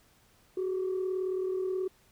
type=tone pair together; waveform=sine; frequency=372.8 / 411.4 Hz; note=F#4 / G#4; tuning=+13 / -16 cents; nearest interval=major second; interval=171 cents; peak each=-28 / -37 dBFS; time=0.57-1.88 s; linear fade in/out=5 ms; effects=tanh soft clip ceiling -25 dBFS + pink hiss -64 dBFS RMS until 2.11 s